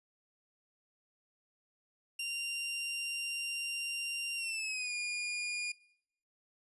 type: tone with pitch glide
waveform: sawtooth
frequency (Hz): 2776 to 2431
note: F7 to D#7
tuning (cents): -11 to -41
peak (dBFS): -32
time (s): 2.19-5.72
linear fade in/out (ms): 5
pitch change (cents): -230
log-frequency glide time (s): 4.36-4.93
effects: noise-tail reverb RT60 0.7 s tail -21 dB re dry + resampled to 24000 Hz